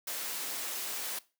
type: high-pass noise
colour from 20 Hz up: white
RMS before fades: -37 dBFS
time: 0.07-1.19 s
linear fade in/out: 5 ms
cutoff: 280 Hz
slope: 12 dB/octave
effects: noise-tail reverb RT60 0.3 s tail -19 dB re dry